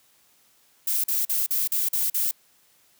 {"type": "noise bursts", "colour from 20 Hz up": "violet", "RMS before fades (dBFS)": -24, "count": 7, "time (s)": [0.87, 2.312], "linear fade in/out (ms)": 5, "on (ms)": 170, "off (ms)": 42, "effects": ["white hiss -61 dBFS RMS until 2.99 s", "high-pass 60 Hz 12 dB/octave"]}